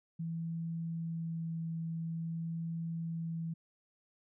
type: tone with vibrato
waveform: sine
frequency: 164.81 Hz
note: E3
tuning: in tune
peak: -35 dBFS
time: 0.19-3.54 s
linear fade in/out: 10 ms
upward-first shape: sine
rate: 0.48 Hz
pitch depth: 8 cents each way
effects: none